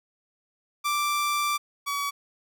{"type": "tone pair in turn", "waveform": "sawtooth", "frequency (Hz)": [1174.7, 1136.7], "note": ["D6", "C#6"], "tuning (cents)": [0, 43], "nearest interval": "minor second", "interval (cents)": 57, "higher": "first", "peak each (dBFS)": [-20, -23], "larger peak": "first", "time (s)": [[0.84, 1.58], [1.86, 2.11]], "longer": "first", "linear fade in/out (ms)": 20, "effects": []}